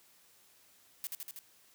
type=noise with echo; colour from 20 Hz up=blue; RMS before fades=-38 dBFS; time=1.04-1.07 s; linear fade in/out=0 ms; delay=80 ms; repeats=4; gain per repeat=-2 dB; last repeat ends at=1.39 s; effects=white hiss -64 dBFS RMS until 1.74 s + high-pass 60 Hz 12 dB/octave